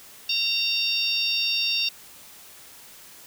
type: harmonic tone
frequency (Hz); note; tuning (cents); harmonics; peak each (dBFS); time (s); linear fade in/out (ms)
920; A#5; -23; 3 / 4 / 5 / 6; -26 / -27 / -28 / -29; 0.29-1.89; 5
effects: white hiss -47 dBFS RMS until 3.26 s